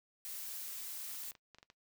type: noise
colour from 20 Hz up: blue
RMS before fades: -44 dBFS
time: 0.25-1.31 s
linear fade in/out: 0 ms
type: clicks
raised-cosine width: 0.2 ms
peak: -38 dBFS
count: 9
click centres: 1.113 / 1.148 / 1.236 / 1.318 / 1.352 / 1.547 / 1.585 / 1.629 / 1.701 s
effects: noise-tail reverb RT60 0.1 s tail -18 dB re dry